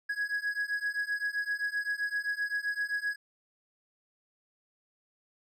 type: beating tone pair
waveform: triangle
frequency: 1661.2 / 1668.9 Hz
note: G#6 / G#6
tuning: 0 / +8 cents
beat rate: 7.7 Hz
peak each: -32 / -31 dBFS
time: 0.09-3.16 s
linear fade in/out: 10 ms
effects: none